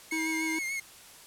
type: tone with vibrato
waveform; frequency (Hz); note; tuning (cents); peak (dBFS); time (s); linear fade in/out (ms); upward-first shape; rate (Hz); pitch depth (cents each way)
45% pulse; 2161; C#7; -45; -31; 0.11-0.8; 5; sine; 6.8; 44
type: tone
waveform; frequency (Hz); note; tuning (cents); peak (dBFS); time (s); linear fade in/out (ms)
square; 320; D#4; +49; -32; 0.12-0.59; 5
effects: white hiss -51 dBFS RMS until 1.26 s + low-pass 12000 Hz 12 dB/octave